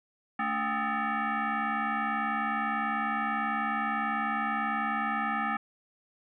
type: tone with frequency modulation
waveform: sine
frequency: 220.4 Hz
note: A3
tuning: 3 cents sharp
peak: -27 dBFS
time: 0.39-5.57 s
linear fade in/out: 5 ms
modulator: 510 Hz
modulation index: 3.4
effects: none